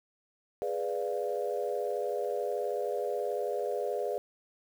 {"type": "chord", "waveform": "sine", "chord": "G# diminished seventh", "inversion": "none", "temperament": "equal", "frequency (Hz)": [415.3, 493.9, 587.3, 698.5], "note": ["G#4", "B4", "D5", "F5"], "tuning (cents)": [0, 0, 0, 0], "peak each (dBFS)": [-34, -34, -35, -38], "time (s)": [0.62, 4.18], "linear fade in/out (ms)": 0, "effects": ["tanh soft clip ceiling -19 dBFS", "9-bit"]}